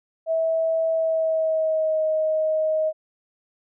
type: tone with pitch glide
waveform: sine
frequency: 650 to 627.1 Hz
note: E5 to D#5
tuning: -24 to +13 cents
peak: -19 dBFS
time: 0.26-2.93 s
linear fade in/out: 50 ms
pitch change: -63 cents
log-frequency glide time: 0.91-2.03 s
effects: none